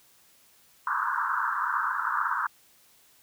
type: band-pass noise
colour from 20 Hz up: pink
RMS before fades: -28 dBFS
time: 0.87-2.47 s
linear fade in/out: 2 ms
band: 950 to 1600 Hz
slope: 96 dB/octave
effects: white hiss -60 dBFS RMS until 3.22 s